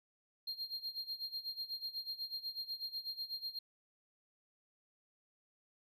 triangle tone with tremolo, 4211 Hz, C8, 10 cents sharp, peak -36 dBFS, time 0.47-3.59 s, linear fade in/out 5 ms, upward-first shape sine, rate 8.1 Hz, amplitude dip 85%, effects none

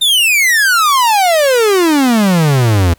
45% pulse exponential sweep, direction down, 3685 to 81.4 Hz, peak -8 dBFS, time 0.01-2.94 s, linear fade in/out 10 ms, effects pink hiss -51 dBFS RMS until 2.98 s

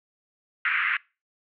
white band-pass noise, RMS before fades -25 dBFS, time 0.65-0.97 s, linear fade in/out 2 ms, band 1300 to 2400 Hz, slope 48 dB/octave, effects noise-tail reverb RT60 0.3 s tail -24 dB re dry

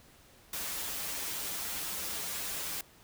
white noise with comb filter, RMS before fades -37 dBFS, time 0.53-2.81 s, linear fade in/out 2 ms, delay 8.1 ms, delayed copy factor -1, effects pink hiss -59 dBFS RMS until 3.03 s

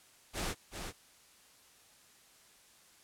pink noise with echo, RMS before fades -36 dBFS, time 0.33-0.55 s, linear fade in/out 50 ms, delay 380 ms, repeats 1, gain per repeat -6 dB, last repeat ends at 0.93 s, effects white hiss -62 dBFS RMS until 3.03 s + low-pass 11000 Hz 12 dB/octave

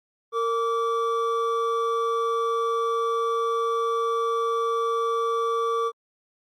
triangle tone pair together, 459.9 / 1158.9 Hz, A#4 / D6, -23 / -23 cents, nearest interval octave + major third, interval 1600 cents, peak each -23 dBFS, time 0.32-5.92 s, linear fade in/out 50 ms, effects Opus 48 kbps

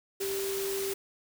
sine tone in noise, 391.6 Hz, G4, 2 cents flat, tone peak -31 dBFS, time 0.2-0.94 s, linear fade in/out 10 ms, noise white, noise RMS -37 dBFS, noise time 0.2-0.94 s, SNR +3 dB, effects none

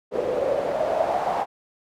pink noise with band-pass filter sweep, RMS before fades -24 dBFS, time 0.11-1.46 s, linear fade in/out 50 ms, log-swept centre 470 to 790 Hz, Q 6, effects none

